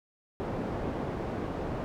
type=low-pass noise; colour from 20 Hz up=white; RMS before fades=-34 dBFS; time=0.4-1.84 s; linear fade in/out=0 ms; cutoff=540 Hz; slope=12 dB/octave; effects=none